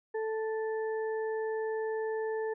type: harmonic tone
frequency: 440 Hz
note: A4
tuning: in tune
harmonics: 1 / 2 / 4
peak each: -31 / -41 / -44 dBFS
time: 0.14-2.54 s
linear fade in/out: 10 ms
effects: none